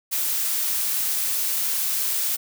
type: noise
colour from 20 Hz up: blue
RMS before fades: -24 dBFS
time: 0.11-2.37 s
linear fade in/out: 20 ms
effects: none